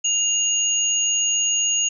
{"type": "tone pair together", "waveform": "sine", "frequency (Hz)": [2809, 6692], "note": ["F7", "G#8"], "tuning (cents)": [9, 12], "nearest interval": "octave + minor third", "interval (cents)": 1503, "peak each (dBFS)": [-23, -19], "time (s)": [0.04, 1.89], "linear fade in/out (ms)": 10, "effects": []}